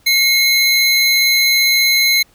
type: tone pair together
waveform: square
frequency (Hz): 2162 / 4081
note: C#7 / C8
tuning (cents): -44 / -44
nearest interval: major seventh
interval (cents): 1100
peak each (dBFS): -14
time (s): 0.06-2.23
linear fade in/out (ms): 10
effects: pink hiss -53 dBFS RMS until 2.34 s